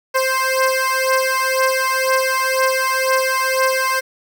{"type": "beating tone pair", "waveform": "15% pulse", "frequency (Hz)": [523.3, 525.3], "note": ["C5", "C5"], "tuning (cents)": [0, 7], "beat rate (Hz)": 2, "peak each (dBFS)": -12, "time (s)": [0.14, 4.01], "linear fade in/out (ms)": 20, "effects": []}